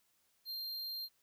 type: tone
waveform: square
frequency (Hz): 4186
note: C8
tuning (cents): 0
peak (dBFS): -40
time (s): 0.45-1.09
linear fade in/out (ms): 50
effects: white hiss -75 dBFS RMS until 1.22 s